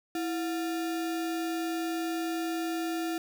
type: tone with sample-and-hold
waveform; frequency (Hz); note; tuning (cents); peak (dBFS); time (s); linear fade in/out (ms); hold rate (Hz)
sine; 329.6; E4; 0; -29; 0.15-3.18; 2; 1050
effects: none